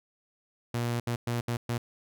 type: tone bursts at uneven times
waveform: sawtooth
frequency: 119.1 Hz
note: A#2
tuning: 38 cents sharp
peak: -24 dBFS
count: 5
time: 0.74-1 / 1.07-1.16 / 1.27-1.41 / 1.48-1.57 / 1.69-1.78 s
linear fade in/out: 5 ms
effects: none